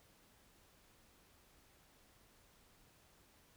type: silence
effects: pink hiss -68 dBFS RMS until 3.56 s